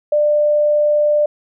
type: tone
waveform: sine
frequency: 595 Hz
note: D5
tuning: 22 cents sharp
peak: -11 dBFS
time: 0.12-1.26 s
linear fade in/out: 5 ms
effects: none